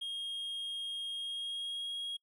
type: tone with pitch glide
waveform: triangle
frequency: 3248 to 3284 Hz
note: G#7 to G#7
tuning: -39 to -20 cents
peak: -35 dBFS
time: 0.01-2.17 s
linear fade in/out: 10 ms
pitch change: +19 cents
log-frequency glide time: 1.12-1.93 s
effects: noise-tail reverb RT60 0.1 s tail -26 dB re dry